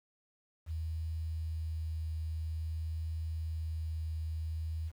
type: tone with vibrato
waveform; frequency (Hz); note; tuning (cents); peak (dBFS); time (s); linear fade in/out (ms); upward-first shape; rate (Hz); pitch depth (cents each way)
sine; 80.1; E2; -49; -34; 0.66-4.92; 50; triangle; 0.5; 10
effects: 10-bit